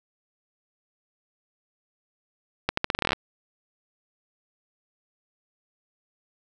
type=accelerating click train; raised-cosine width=0.3 ms; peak=-6 dBFS; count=13; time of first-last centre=2.69-3.131 s; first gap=84 ms; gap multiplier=0.83; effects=none